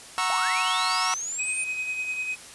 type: chord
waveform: sawtooth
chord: F# dominant seventh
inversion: none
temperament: equal with one note detuned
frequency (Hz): 740 / 932.3 / 1097.3 / 1318.5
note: F#5 / A#5 / C#6 / E6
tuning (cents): 0 / 0 / -18 / 0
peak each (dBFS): -28 / -26 / -24 / -24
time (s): 0.18-1.14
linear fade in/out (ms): 0
type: linear sweep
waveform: sine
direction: up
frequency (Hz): 650 to 9180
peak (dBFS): -29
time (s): 0.3-1.64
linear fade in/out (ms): 0
type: tone with tremolo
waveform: triangle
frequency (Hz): 2519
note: D#7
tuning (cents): +21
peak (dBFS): -24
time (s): 1.38-2.36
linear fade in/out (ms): 20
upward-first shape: sine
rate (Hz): 10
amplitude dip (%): 45
effects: white hiss -44 dBFS RMS until 2.54 s + resampled to 24000 Hz